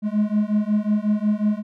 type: beating tone pair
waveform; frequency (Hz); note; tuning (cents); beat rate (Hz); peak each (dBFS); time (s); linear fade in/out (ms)
triangle; 207.7 / 213.2; G#3 / G#3; 0 / +46; 5.5; -19; 0.02-1.63; 50
effects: none